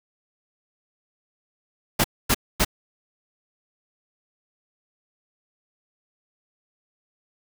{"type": "noise bursts", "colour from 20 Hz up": "pink", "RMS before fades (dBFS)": -19, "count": 3, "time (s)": [1.99, 2.649], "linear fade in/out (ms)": 10, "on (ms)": 53, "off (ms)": 250, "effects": []}